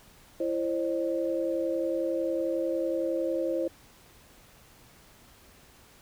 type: tone cluster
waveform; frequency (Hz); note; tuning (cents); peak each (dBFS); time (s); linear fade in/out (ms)
sine; 335.2 / 530 / 601; E4 / C5 / D5; +29 / +22 / +40; -30 / -29 / -35; 0.4-3.68; 5
effects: pink hiss -56 dBFS RMS until 6.01 s